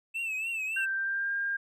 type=tone with vibrato; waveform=triangle; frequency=2637 Hz; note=E7; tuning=in tune; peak=-29 dBFS; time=0.14-0.86 s; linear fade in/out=20 ms; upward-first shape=triangle; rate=3.5 Hz; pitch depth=90 cents each way
type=tone with pitch glide; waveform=sine; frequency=1568 to 1606.5 Hz; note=G6 to G6; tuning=0 to +42 cents; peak=-28 dBFS; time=0.76-1.57 s; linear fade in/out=10 ms; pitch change=+42 cents; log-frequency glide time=0.94-1.32 s
effects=none